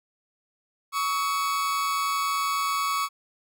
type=tone pair together; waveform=40% pulse; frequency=1121 / 1290.7 Hz; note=C#6 / E6; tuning=+19 / -37 cents; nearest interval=major second; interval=244 cents; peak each=-24 / -30 dBFS; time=0.92-3.09 s; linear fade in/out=50 ms; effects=none